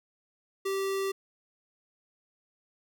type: tone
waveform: square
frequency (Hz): 389.3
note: G4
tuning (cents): -12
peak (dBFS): -29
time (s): 0.65-1.12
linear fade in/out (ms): 10
effects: none